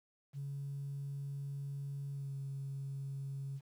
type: tone with pitch glide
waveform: sine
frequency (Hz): 140 to 137.36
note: C#3 to C#3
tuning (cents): +18 to -15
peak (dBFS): -38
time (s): 0.33-3.61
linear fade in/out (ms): 50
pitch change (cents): -33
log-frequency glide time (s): 2.13-2.34
effects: tanh soft clip ceiling -34 dBFS + 11-bit